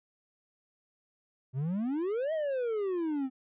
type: exponential two-way sweep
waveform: triangle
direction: up then down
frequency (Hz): 123.47 to 652 to 254.7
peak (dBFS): -27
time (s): 1.53-3.3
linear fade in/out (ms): 50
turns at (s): 2.33
effects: resampled to 8000 Hz